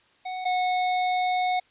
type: tone pair in turn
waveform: square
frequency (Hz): 740 / 731.9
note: F#5 / F#5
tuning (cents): 0 / -19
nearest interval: unison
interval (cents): 19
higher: first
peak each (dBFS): -31 / -23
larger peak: second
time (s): 0.25-0.45 / 0.45-1.6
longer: second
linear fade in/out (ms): 10
effects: white hiss -61 dBFS RMS until 1.7 s + resampled to 8000 Hz